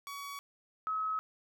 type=tone pair in turn; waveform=sawtooth / sine; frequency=1129 / 1282.4 Hz; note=C#6 / E6; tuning=+31 / -48 cents; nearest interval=major second; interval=221 cents; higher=second; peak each=-37 / -31 dBFS; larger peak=second; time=0.07-0.39 / 0.87-1.19 s; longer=neither; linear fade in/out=0 ms; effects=none